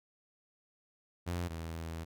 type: tone pair in turn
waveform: sawtooth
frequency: 87.31 / 81.99 Hz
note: F2 / E2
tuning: 0 / -9 cents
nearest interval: minor second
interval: 109 cents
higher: first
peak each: -30 / -35 dBFS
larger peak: first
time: 1.26-1.49 / 1.49-2.05 s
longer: second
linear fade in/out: 20 ms
effects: none